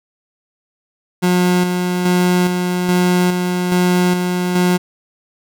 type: tone with tremolo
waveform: 30% pulse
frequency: 179.6 Hz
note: F3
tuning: 49 cents sharp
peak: -9 dBFS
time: 1.22-4.78 s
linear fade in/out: 20 ms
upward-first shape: square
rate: 1.2 Hz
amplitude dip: 40%
effects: none